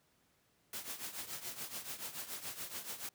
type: noise with tremolo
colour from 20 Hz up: white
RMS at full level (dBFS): -41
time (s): 0.73-3.09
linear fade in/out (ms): 2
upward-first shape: triangle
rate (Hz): 7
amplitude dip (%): 80
effects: pink hiss -73 dBFS RMS until 3.14 s + high-pass 80 Hz 12 dB/octave